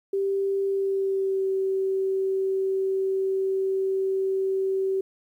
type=tone with pitch glide; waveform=sine; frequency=392.3 to 384 Hz; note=G4 to G4; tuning=+1 to -36 cents; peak=-22 dBFS; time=0.13-5.01 s; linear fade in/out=5 ms; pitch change=-37 cents; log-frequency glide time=0.66-1.47 s; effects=10-bit